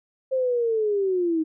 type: linear sweep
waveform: sine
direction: down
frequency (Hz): 531 to 311.1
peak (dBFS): -20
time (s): 0.31-1.44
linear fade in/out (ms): 20
effects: none